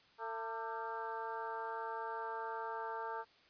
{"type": "harmonic tone with a mistuned harmonic", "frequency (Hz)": 225.1, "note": "A3", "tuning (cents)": 40, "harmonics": [2, 3, 4, 5, 6, 7], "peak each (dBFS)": [-46, -50, -42, -48, -49, -49], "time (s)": [0.18, 3.25], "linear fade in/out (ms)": 50, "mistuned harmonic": 5, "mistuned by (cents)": 82, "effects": ["white hiss -66 dBFS RMS until 3.49 s", "resampled to 11025 Hz"]}